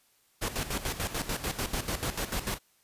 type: noise with tremolo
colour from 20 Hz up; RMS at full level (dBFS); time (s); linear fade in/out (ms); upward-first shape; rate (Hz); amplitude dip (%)
pink; -31; 0.41-2.59; 20; square; 6.8; 70
effects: white hiss -67 dBFS RMS until 2.83 s + resampled to 32000 Hz